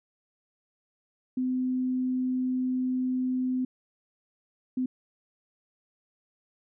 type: tone bursts at uneven times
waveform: sine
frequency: 255.2 Hz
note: C4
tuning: 43 cents flat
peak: -25 dBFS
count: 2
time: 1.37-3.65 / 4.77-4.86 s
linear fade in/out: 5 ms
effects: none